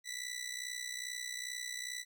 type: tone with amplitude modulation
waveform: 15% pulse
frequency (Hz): 1975.5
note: B6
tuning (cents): 0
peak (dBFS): -30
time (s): 0.04-2.05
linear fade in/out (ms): 50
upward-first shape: sine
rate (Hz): 62.4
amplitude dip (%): 75
effects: none